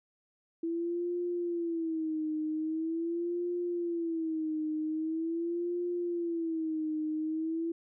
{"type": "tone with vibrato", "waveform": "sine", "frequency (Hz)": 329.6, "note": "E4", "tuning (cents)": 0, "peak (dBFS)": -30, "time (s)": [0.63, 7.72], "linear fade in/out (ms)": 5, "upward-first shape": "sine", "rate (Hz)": 0.43, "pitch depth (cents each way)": 110, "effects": []}